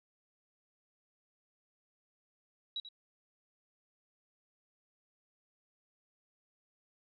sine tone with echo, 3882 Hz, B7, 31 cents flat, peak -35 dBFS, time 2.76-2.8 s, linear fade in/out 2 ms, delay 88 ms, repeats 1, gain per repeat -11 dB, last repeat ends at 2.888 s, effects none

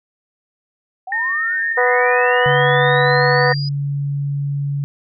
sine linear sweep, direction up, 725 to 4978 Hz, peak -26 dBFS, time 1.07-3.69 s, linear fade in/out 5 ms
sine tone with vibrato, 1828 Hz, A#6, 34 cents flat, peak -17 dBFS, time 1.12-3.54 s, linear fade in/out 2 ms, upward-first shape triangle, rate 7.6 Hz, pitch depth 14 cents each way
harmonic tone, 246.9 Hz, B3, in tune, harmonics 2 / 3 / 4 / 5 / 6 / 7 / 8, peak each -16 / -20 / -22 / -24 / -26 / -27 / -28 dBFS, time 1.77-3.53 s, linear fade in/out 10 ms
sine tone, 141.7 Hz, C#3, 38 cents sharp, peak -18 dBFS, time 2.46-4.84 s, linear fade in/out 0 ms
effects none

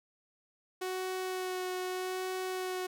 sawtooth tone with vibrato, 370 Hz, F#4, in tune, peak -30 dBFS, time 0.81-2.87 s, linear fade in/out 10 ms, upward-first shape sine, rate 0.81 Hz, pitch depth 13 cents each way, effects none

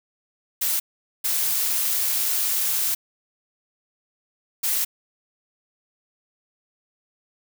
blue noise bursts at uneven times, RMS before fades -23 dBFS, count 3, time 0.61-0.8 / 1.24-2.95 / 4.63-4.85 s, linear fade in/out 10 ms, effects none

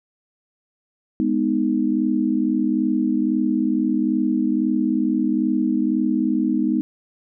sine chord, G# minor, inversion none, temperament just, 207.7 / 249.2 / 311.5 Hz, G#3 / B3 / D#4, 0 / +16 / +2 cents, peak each -23 / -21 / -21 dBFS, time 1.2-6.81 s, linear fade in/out 0 ms, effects none

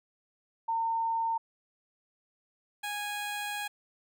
sine / 15% pulse tone pair in turn, 910 / 826.3 Hz, A#5 / G#5, -42 / -9 cents, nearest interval major second, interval 167 cents, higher first, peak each -27 dBFS, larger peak neither, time 0.68-1.38 / 2.83-3.68 s, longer second, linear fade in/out 10 ms, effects none

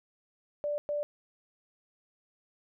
sine tone bursts at uneven times, 587 Hz, D5, 1 cent flat, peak -29 dBFS, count 2, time 0.64-0.78 / 0.89-1.03 s, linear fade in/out 0 ms, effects none

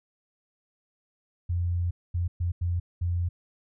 sine tone bursts at uneven times, 87.31 Hz, F2, in tune, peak -24 dBFS, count 5, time 1.49-1.91 / 2.14-2.28 / 2.4-2.52 / 2.61-2.8 / 3.01-3.29 s, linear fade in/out 10 ms, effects none

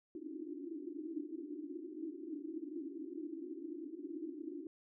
white band-pass noise, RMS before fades -45 dBFS, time 0.15-4.67 s, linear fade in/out 2 ms, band 280 to 350 Hz, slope 96 dB/octave, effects none

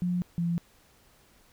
sine tone pair in turn, 177.9 / 170.62 Hz, F3 / F3, +32 / -40 cents, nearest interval minor second, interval 72 cents, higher first, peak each -25 dBFS, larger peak neither, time 0.02-0.22 / 0.38-0.58 s, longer neither, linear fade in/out 0 ms, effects pink hiss -61 dBFS RMS until 1.52 s

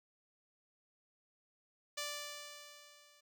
5% pulse tone with level ramp, 587 Hz, D5, 1 cent flat, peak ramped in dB -26 to -53 dBFS, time 1.97-3.21 s, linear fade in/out 10 ms, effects none

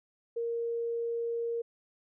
sine tone, 466.2 Hz, A#4, in tune, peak -30 dBFS, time 0.36-1.62 s, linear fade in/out 10 ms, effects none

